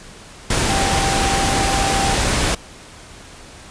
sine tone in noise, 784 Hz, G5, in tune, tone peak -21 dBFS, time 0.69-2.15 s, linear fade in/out 5 ms, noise pink, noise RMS -18 dBFS, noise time 0.5-2.55 s, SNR -6 dB, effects pink hiss -40 dBFS RMS until 3.7 s + resampled to 22050 Hz

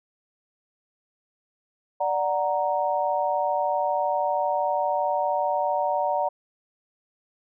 sine chord, D augmented, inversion none, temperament equal, 587.3 / 740 / 932.3 Hz, D5 / F#5 / A#5, 0 / 0 / 0 cents, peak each -26 dBFS, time 2-6.29 s, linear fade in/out 10 ms, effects none

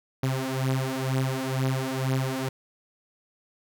sawtooth beating tone pair, 130.81 / 132.91 Hz, C3 / C3, 0 / +28 cents, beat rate 2.1 Hz, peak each -24 dBFS, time 0.23-2.49 s, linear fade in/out 5 ms, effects none

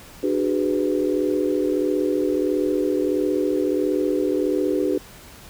sine chord, G# half-diminished seventh, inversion second, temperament just, 299 / 373.8 / 415.3 / 498.4 Hz, D4 / F#4 / G#4 / B4, +31 / +18 / 0 / +16 cents, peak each -23 / -23 / -26 / -26 dBFS, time 0.23-4.98 s, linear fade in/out 5 ms, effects pink hiss -44 dBFS RMS until 5.49 s

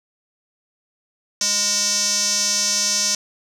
square tone with band-pass filter, 205.5 Hz, G#3, 18 cents flat, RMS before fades -20 dBFS, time 1.41-3.15 s, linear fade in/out 2 ms, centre 5900 Hz, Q 5.4, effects none

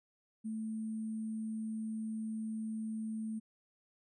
sine tone with sample-and-hold, 220 Hz, A3, in tune, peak -36 dBFS, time 0.44-3.4 s, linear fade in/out 20 ms, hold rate 8820 Hz, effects resampled to 24000 Hz

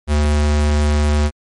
square tone, 74.3 Hz, D2, 21 cents sharp, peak -13 dBFS, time 0.07-1.31 s, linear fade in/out 50 ms, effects MP3 48 kbps

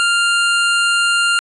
25% pulse tone, 1396.9 Hz, F6, in tune, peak -9 dBFS, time 0-1.39 s, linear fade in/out 0 ms, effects resampled to 24000 Hz

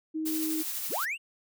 sine tone, 315 Hz, D#4, 21 cents sharp, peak -29 dBFS, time 0.14-0.63 s, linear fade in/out 20 ms
blue noise with tremolo, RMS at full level -33 dBFS, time 0.25-1.06 s, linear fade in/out 20 ms, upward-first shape sine, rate 12 Hz, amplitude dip 30%
triangle linear sweep, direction up, 74 to 2918 Hz, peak -28 dBFS, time 0.89-1.18 s, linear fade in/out 50 ms
effects none

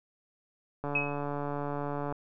click train, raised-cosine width 1 ms, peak -21 dBFS, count 186, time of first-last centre 0.84-2.125 s, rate 144 Hz
sine tone with exponential decay, 2552 Hz, D#7, 43 cents sharp, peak -23 dBFS, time 0.95-1.25 s, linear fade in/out 5 ms, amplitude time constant 64 ms
effects none

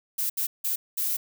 violet noise bursts at uneven times, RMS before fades -27 dBFS, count 4, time 0.18-0.3 / 0.37-0.47 / 0.64-0.76 / 0.97-1.17 s, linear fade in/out 10 ms, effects none

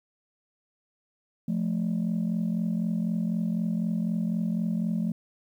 sine tone pair together, 175.42 / 219.4 Hz, F3 / A3, +8 / -5 cents, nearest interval major third, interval 387 cents, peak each -26 dBFS, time 1.48-5.12 s, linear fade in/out 5 ms, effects tanh soft clip ceiling -21 dBFS + 10-bit

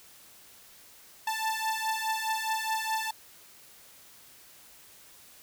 sawtooth beating tone pair, 880 / 884.8 Hz, A5 / A5, 0 / +9 cents, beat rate 4.8 Hz, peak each -28 dBFS, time 1.27-3.11 s, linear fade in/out 5 ms, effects white hiss -54 dBFS RMS until 5.42 s

